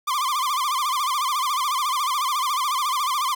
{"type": "tone with vibrato", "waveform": "45% pulse", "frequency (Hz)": 1108.7, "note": "C#6", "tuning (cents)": 0, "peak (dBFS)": -21, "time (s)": [0.07, 3.35], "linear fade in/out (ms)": 10, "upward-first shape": "sine", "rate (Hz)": 14, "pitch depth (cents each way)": 160, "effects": []}